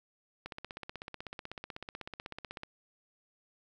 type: click train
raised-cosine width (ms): 0.3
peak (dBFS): -25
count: 36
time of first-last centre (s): 0.46-2.634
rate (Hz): 16.1
effects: 11-bit